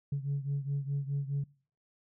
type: beating tone pair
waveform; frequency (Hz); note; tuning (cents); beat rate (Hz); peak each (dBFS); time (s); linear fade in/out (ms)
sine; 139.3 / 144.1; C#3 / D3; +9 / -33; 4.8; -31 / -34; 0.12-1.44; 5
effects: noise-tail reverb RT60 0.5 s tail -25 dB re dry + tanh soft clip ceiling -26 dBFS